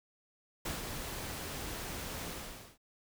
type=noise with ADSR envelope; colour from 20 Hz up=pink; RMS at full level=-37 dBFS; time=0.65-2.78 s; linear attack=7 ms; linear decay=150 ms; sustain=-4 dB; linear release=500 ms; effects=none